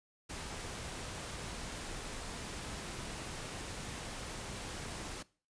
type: noise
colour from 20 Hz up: pink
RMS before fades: -43 dBFS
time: 0.29-5.23 s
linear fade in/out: 10 ms
effects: noise-tail reverb RT60 0.4 s tail -21 dB re dry + resampled to 22050 Hz